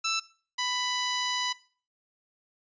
10% pulse tone pair in turn, 1325 / 992.6 Hz, E6 / B5, +9 / +8 cents, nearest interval perfect fourth, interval 501 cents, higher first, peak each -18 / -19 dBFS, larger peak first, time 0.04-0.2 / 0.58-1.53 s, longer second, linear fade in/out 10 ms, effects noise-tail reverb RT60 0.4 s tail -18 dB re dry + resampled to 16000 Hz

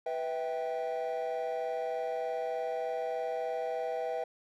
triangle chord, E minor, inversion second, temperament equal with one note detuned, 493.9 / 650.6 / 784 Hz, B4 / E5 / G5, 0 / -23 / 0 cents, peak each -33 / -33 / -35 dBFS, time 0.06-4.24 s, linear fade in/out 5 ms, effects tanh soft clip ceiling -24 dBFS

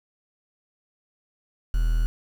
triangle tone with quantisation, 40.2 Hz, E1, 43 cents flat, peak -17 dBFS, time 1.74-2.06 s, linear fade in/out 0 ms, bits 7, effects none

